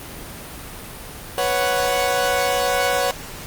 sawtooth chord, B suspended second, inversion none, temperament equal, 493.9 / 554.4 / 740 Hz, B4 / C#5 / F#5, 0 / 0 / 0 cents, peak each -20 / -18 / -18 dBFS, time 1.38-3.11 s, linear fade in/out 0 ms, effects pink hiss -35 dBFS RMS until 3.46 s + Opus 32 kbps

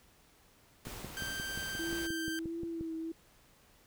pink noise with tremolo, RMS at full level -45 dBFS, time 0.85-2.07 s, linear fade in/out 2 ms, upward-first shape sine, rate 2.9 Hz, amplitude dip 25%
click train, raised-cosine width 3 ms, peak -29 dBFS, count 12, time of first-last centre 0.87-2.81 s, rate 5.67 Hz
sawtooth tone, 1568 Hz, G6, in tune, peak -34 dBFS, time 1.17-2.39 s, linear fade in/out 0 ms
sine tone with vibrato, 329.6 Hz, E4, in tune, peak -36 dBFS, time 1.79-3.12 s, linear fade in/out 5 ms, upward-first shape triangle, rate 1.5 Hz, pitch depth 41 cents each way
effects pink hiss -64 dBFS RMS until 3.86 s

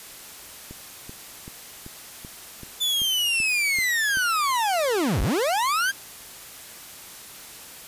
click train, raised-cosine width 3 ms, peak -26 dBFS, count 10, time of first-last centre 0.71-4.172 s, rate 2.6 Hz
40% pulse linear two-way sweep, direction down then up, 3520 to 35.42 to 1637 Hz, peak -20 dBFS, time 2.8-5.92 s, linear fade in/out 20 ms, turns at 5.22 s
effects white hiss -42 dBFS RMS until 7.87 s + resampled to 32000 Hz

